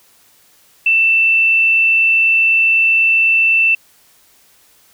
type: tone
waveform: sine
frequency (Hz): 2668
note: E7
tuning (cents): +20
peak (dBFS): -9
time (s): 0.86-3.75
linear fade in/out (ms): 5
effects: white hiss -51 dBFS RMS until 4.93 s